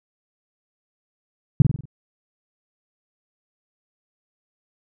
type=tone with echo; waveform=sine; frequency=139 Hz; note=C#3; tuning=5 cents sharp; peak=-5 dBFS; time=1.6-1.62 s; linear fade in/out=2 ms; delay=47 ms; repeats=5; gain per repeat=-6 dB; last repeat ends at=1.855 s; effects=none